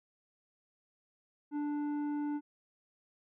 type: tone with tanh clipping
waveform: sine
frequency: 293.7 Hz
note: D4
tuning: in tune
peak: -34 dBFS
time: 1.51-2.41 s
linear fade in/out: 50 ms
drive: 9 dB
effects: none